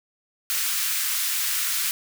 white high-pass noise, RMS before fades -25 dBFS, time 0.5-1.91 s, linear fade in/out 0 ms, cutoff 1300 Hz, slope 24 dB/octave, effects none

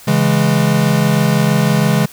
square chord, C# minor, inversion none, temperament equal, 138.59 / 164.81 / 207.7 Hz, C#3 / E3 / G#3, 0 / 0 / 0 cents, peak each -16 dBFS, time 0.07-2.06 s, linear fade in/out 10 ms, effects white hiss -39 dBFS RMS until 2.12 s

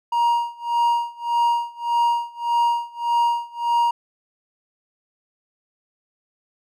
triangle tone with tremolo, 944 Hz, A#5, 22 cents sharp, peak -13 dBFS, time 0.12-3.91 s, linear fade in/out 5 ms, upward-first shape sine, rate 1.7 Hz, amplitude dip 95%, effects none

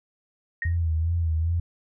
sine tone with exponential decay, 1864.7 Hz, A#6, in tune, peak -23 dBFS, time 0.62-0.77 s, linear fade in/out 2 ms, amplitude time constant 31 ms
sine tone with vibrato, 82.41 Hz, E2, in tune, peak -21 dBFS, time 0.65-1.6 s, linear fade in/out 5 ms, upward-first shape sine, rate 2.5 Hz, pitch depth 65 cents each way
effects none

